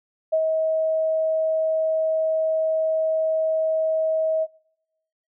sine tone with ADSR envelope, 637 Hz, D#5, 41 cents sharp, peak -16 dBFS, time 0.32-4.47 s, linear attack 15 ms, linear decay 64 ms, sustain -3 dB, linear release 44 ms, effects noise-tail reverb RT60 0.9 s tail -24 dB re dry

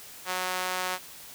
sawtooth tone with high-pass filter, 183.6 Hz, F#3, 13 cents flat, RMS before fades -31 dBFS, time 0.25-0.99 s, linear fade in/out 50 ms, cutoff 860 Hz, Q 0.89, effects white hiss -46 dBFS RMS until 1.34 s

